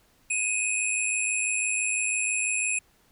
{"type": "tone cluster", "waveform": "sine", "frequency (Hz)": [2475, 2581, 7470, 10120], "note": ["D#7", "E7", "A#8", "D#9"], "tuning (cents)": [-10, -37, 3, 28], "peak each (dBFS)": -30, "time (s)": [0.3, 2.79], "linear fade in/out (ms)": 5, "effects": ["pink hiss -63 dBFS RMS until 3.11 s"]}